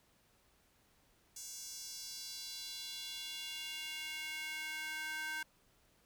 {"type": "tone with high-pass filter sweep", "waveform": "square", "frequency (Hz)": 311.1, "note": "D#4", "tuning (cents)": 0, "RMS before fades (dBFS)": -44, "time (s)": [1.36, 5.43], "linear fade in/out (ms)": 5, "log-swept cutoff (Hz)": [6500, 1500], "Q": 2.6, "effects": ["pink hiss -71 dBFS RMS until 6.05 s"]}